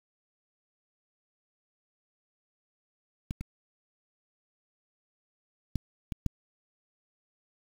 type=clicks; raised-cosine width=5 ms; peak=-21 / -24 / -17 / -21 / -15 dBFS; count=5; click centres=3.309 / 3.41 / 5.757 / 6.122 / 6.263 s; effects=7-bit